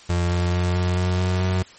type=tone with pitch steps; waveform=35% pulse; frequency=87.31 / 88.12 / 88.94 / 89.76 / 90.6 / 91.44 / 92.29 Hz; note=F2 / F2 / F2 / F2 / F#2 / F#2 / F#2; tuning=0 / +16 / +32 / +48 / -36 / -20 / -4 cents; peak=-17 dBFS; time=0.09-1.63 s; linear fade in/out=10 ms; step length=220 ms; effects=white hiss -46 dBFS RMS until 1.78 s + MP3 32 kbps